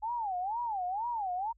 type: tone with vibrato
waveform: sine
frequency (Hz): 830.6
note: G#5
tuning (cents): 0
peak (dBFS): -31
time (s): 0.02-1.53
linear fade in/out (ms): 20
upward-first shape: sine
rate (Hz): 2.1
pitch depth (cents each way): 260
effects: added 50 Hz sine -62 dBFS peak until 1.57 s